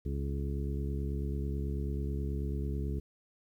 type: harmonic tone with a mistuned harmonic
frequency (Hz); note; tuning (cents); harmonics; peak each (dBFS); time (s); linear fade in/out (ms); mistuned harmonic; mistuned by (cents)
69.2; C#2; -2; 1 / 2 / 3 / 4 / 5 / 6; -33 / -38 / -42 / -45 / -45 / -45; 0.05-3; 10; 6; +35
effects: 11-bit